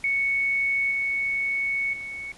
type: tone with level steps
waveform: sine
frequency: 2217 Hz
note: C#7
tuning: in tune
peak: -21 / -23 / -32 dBFS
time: 0.04-2.32 s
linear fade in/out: 2 ms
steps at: 0.91 / 1.93 s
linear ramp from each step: 5 ms
effects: pink hiss -50 dBFS RMS until 2.37 s + resampled to 24000 Hz